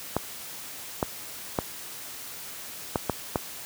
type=clicks; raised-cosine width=1 ms; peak=-9 dBFS; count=6; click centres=0.166 / 1.028 / 1.588 / 2.958 / 3.097 / 3.358 s; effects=white hiss -40 dBFS RMS until 3.65 s + high-pass 60 Hz 12 dB/octave